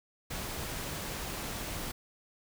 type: noise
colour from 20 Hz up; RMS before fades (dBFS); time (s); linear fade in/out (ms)
pink; -38; 0.3-1.92; 10
effects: none